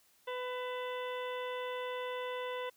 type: harmonic tone with a mistuned harmonic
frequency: 500 Hz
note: B4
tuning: 21 cents sharp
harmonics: 1 / 2 / 3 / 4 / 5 / 6 / 7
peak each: -38 / -42 / -49 / -47 / -52 / -53 / -51 dBFS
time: 0.27-2.7 s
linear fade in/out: 10 ms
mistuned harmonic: 5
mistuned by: +110 cents
effects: white hiss -68 dBFS RMS until 2.76 s